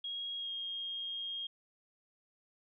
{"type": "tone with pitch glide", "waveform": "sine", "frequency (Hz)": [3286, 3241], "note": ["G#7", "G#7"], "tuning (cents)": [-19, -43], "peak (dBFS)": -37, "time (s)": [0.04, 1.47], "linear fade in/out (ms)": 5, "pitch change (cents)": -24, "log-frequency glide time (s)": [0.37, 0.51], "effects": []}